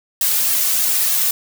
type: noise with flanger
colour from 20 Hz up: blue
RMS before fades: -17 dBFS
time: 0.21-1.31 s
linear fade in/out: 2 ms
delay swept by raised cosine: 2 to 3.1 ms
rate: 3.3 Hz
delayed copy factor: -0.85
effects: none